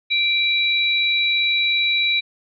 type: tone pair together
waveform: sine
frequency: 2352 / 3905 Hz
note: D7 / B7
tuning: +2 / -20 cents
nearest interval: major sixth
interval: 878 cents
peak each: -19 dBFS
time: 0.1-2.21 s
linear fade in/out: 20 ms
effects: none